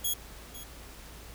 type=tone with echo; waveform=5% pulse; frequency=3322 Hz; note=G#7; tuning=in tune; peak=-19 dBFS; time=0.04-0.14 s; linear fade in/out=10 ms; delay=500 ms; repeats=1; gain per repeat=-15 dB; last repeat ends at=0.64 s; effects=added 55 Hz sine -49 dBFS peak until 1.34 s + pink hiss -49 dBFS RMS until 1.34 s